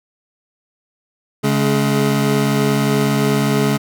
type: tone pair together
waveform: 25% pulse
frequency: 139.68 / 211.1 Hz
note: C#3 / G#3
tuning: +14 / +29 cents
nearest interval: perfect fifth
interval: 715 cents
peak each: -13 / -13 dBFS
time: 1.43-3.78 s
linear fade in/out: 20 ms
effects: none